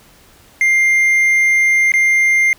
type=tone with dropouts; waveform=triangle; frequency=2100 Hz; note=C7; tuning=6 cents sharp; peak=-8 dBFS; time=0.61-2.53 s; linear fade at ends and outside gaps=1 ms; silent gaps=1.919-1.938 s; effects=pink hiss -47 dBFS RMS until 2.58 s